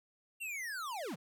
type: linear sweep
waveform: square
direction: down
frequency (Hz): 2794 to 123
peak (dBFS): -39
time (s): 0.4-1.16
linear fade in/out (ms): 20
effects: none